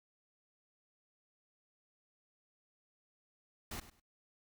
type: noise with echo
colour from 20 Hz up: pink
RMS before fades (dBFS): -43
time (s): 3.71-3.8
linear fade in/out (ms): 5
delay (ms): 100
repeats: 2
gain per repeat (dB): -14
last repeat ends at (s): 4
effects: noise-tail reverb RT60 0.1 s tail -20 dB re dry